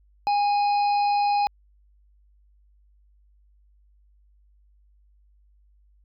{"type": "harmonic tone with a mistuned harmonic", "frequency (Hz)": 830.6, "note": "G#5", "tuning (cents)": 0, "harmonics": [1, 3, 5, 6], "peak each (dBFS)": [-19, -35, -38, -41], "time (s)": [0.27, 1.47], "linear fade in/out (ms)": 0, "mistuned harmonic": 1, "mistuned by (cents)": -26, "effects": ["added 50 Hz sine -56 dBFS peak until 6.04 s"]}